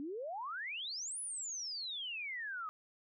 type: exponential two-way sweep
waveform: sine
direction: up then down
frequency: 270.6 to 10320 to 1231 Hz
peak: -39 dBFS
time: 0-2.69 s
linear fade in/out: 0 ms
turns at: 1.2 s
effects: none